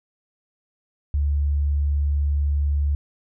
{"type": "tone", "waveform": "sine", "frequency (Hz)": 72.1, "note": "D2", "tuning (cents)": -31, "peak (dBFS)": -18, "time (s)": [1.14, 2.95], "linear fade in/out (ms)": 0, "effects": []}